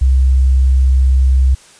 sine tone, 65.41 Hz, C2, in tune, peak -7 dBFS, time 0.01-1.55 s, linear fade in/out 10 ms, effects white hiss -43 dBFS RMS until 1.79 s + resampled to 22050 Hz

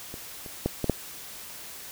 clicks, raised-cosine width 2 ms, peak -25 / -27 / -11 / -13 / -7 dBFS, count 5, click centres 0.141 / 0.462 / 0.66 / 0.843 / 0.897 s, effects white hiss -42 dBFS RMS until 1.91 s

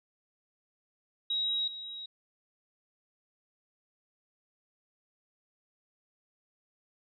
sine tone pair in turn, 3826 / 3826 Hz, A#7 / A#7, +44 / +44 cents, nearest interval unison, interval 0 cents, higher neither, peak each -28 / -39 dBFS, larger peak first, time 1.3-1.68 / 1.68-2.06 s, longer neither, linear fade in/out 5 ms, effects none

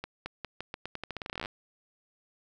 accelerating click train, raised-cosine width 0.3 ms, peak -20 dBFS, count 22, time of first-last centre 0.04-1.458 s, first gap 220 ms, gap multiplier 0.85, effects none

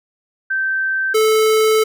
sine / square tone pair in turn, 1554 / 436.1 Hz, G6 / A4, -16 / -15 cents, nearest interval octave + minor seventh, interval 2199 cents, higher first, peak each -16 / -12 dBFS, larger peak second, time 0.5-1.14 / 1.14-1.84 s, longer second, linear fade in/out 10 ms, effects none

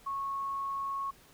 sine tone, 1100 Hz, C#6, 14 cents flat, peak -32 dBFS, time 0.06-1.11 s, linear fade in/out 10 ms, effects pink hiss -59 dBFS RMS until 1.33 s

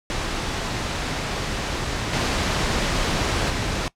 pink noise with level steps, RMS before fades -26 / -22 / -25 dBFS, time 0.1-3.88 s, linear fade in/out 0 ms, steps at 2.13 / 3.5 s, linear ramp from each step 2 ms, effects noise-tail reverb RT60 0.1 s tail -20 dB re dry + low-pass 6000 Hz 12 dB/octave

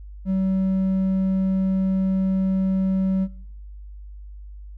sine tone with hard clipping, 190 Hz, F#3, 46 cents sharp, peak -20 dBFS, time 0.25-3.28 s, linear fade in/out 50 ms, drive 3 dB, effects noise-tail reverb RT60 0.8 s tail -22 dB re dry + added 50 Hz sine -36 dBFS peak until 4.77 s

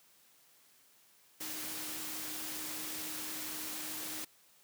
sine tone in noise, 310 Hz, D#4, 6 cents flat, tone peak -50 dBFS, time 1.4-4.25 s, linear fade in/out 10 ms, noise white, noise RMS -41 dBFS, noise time 1.4-4.25 s, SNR -12 dB, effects white hiss -65 dBFS RMS until 4.63 s + high-pass 100 Hz 12 dB/octave

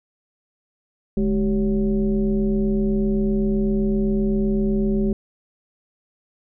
sine tone with frequency modulation, 208.9 Hz, G#3, 10 cents sharp, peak -17 dBFS, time 1.17-5.13 s, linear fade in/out 2 ms, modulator 175 Hz, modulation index 1, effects none

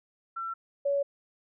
sine tone pair in turn, 1348 / 563.3 Hz, E6 / C#5, +38 / +28 cents, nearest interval octave + minor third, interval 1510 cents, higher first, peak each -32 / -24 dBFS, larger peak second, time 0.36-0.54 / 0.85-1.03 s, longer neither, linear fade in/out 10 ms, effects none

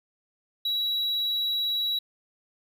triangle tone, 3894 Hz, B7, 25 cents flat, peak -23 dBFS, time 0.65-1.99 s, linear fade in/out 5 ms, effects none

